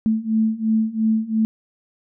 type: beating tone pair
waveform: sine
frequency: 218.8 / 221.7 Hz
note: A3 / A3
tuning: -9 / +13 cents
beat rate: 2.9 Hz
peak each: -21 / -19 dBFS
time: 0.06-1.45 s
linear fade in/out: 0 ms
effects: none